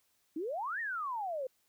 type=exponential two-way sweep; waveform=sine; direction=up then down; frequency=292.9 to 1900 to 500 Hz; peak=-34 dBFS; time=0.36-1.47 s; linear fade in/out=5 ms; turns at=0.8 s; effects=white hiss -74 dBFS RMS until 1.68 s